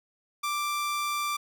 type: tone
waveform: sawtooth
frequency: 1177 Hz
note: D6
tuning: 3 cents sharp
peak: -24 dBFS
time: 0.43-1.37 s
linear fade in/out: 10 ms
effects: none